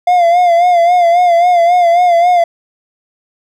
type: tone with vibrato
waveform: triangle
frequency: 698.5 Hz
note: F5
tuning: in tune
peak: -4 dBFS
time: 0.07-2.44 s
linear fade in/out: 5 ms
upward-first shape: sine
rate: 3.7 Hz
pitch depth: 59 cents each way
effects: none